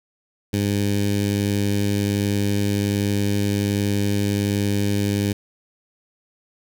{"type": "tone with notch filter", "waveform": "15% pulse", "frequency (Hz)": 101.3, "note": "G#2", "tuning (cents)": -43, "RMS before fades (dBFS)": -21, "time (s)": [0.53, 5.33], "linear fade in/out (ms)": 5, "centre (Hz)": 1100, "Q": 0.67, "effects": []}